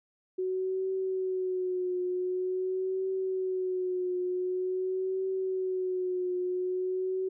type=tone with vibrato; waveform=sine; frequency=370.6 Hz; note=F#4; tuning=3 cents sharp; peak=-28 dBFS; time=0.38-7.29 s; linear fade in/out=10 ms; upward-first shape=triangle; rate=0.46 Hz; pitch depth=45 cents each way; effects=none